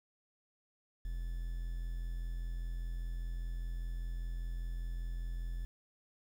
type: tone with quantisation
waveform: triangle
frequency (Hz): 42.51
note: F1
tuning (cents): -46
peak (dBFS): -34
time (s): 1.05-5.65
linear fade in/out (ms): 0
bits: 10
effects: none